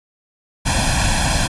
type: noise with comb filter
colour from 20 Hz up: pink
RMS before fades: -17 dBFS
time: 0.65-1.48 s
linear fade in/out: 20 ms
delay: 1.2 ms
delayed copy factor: +1
effects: resampled to 24000 Hz